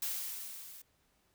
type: noise with level ramp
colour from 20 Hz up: blue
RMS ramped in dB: -35 to -52 dBFS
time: 0.02-0.82 s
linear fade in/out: 5 ms
effects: pink hiss -73 dBFS RMS until 1.34 s